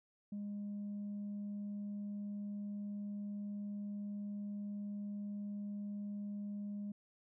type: tone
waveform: sine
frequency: 204.6 Hz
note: G#3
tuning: 26 cents flat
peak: -38 dBFS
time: 0.32-6.92 s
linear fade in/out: 5 ms
effects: tanh soft clip ceiling -38 dBFS